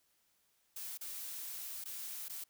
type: noise with dropouts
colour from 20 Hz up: blue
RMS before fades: -44 dBFS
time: 0.76-2.44 s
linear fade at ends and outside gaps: 5 ms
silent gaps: 0.975-1.01 / 1.841-1.855 / 2.284-2.296 s
effects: white hiss -75 dBFS RMS until 2.49 s